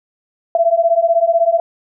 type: beating tone pair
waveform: sine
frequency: 663 / 679 Hz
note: E5 / F5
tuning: +10 / -49 cents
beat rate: 16 Hz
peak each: -14 / -13 dBFS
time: 0.55-1.6 s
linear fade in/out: 2 ms
effects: none